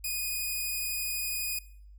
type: tone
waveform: 5% pulse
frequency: 2478 Hz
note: D#7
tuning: 8 cents flat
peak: -21 dBFS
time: 0.04-1.59 s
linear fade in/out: 5 ms
effects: noise-tail reverb RT60 0.6 s tail -21 dB re dry + added 50 Hz sine -48 dBFS peak until 1.98 s